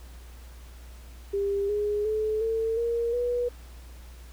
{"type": "tone with pitch steps", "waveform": "sine", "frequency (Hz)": [399.5, 415.5, 432.1, 449.5, 467.5, 486.2], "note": ["G4", "G#4", "A4", "A4", "A#4", "B4"], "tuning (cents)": [33, 1, -31, 37, 5, -27], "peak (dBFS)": -24, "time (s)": [1.33, 3.49], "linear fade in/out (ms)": 10, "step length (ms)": 360, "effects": ["added 60 Hz sine -43 dBFS peak until 4.32 s", "pink hiss -54 dBFS RMS until 4.32 s"]}